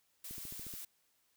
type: noise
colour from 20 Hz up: blue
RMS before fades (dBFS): -46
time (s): 0.24-0.85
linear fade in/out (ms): 5
type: click train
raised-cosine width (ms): 3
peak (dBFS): -38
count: 7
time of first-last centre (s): 0.31-0.739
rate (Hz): 14
effects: white hiss -75 dBFS RMS until 1.36 s